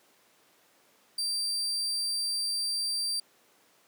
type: tone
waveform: 35% pulse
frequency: 4699 Hz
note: D8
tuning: in tune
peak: -27 dBFS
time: 1.18-3.2 s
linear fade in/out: 5 ms
effects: pink hiss -63 dBFS RMS until 3.87 s + high-pass 300 Hz 12 dB/octave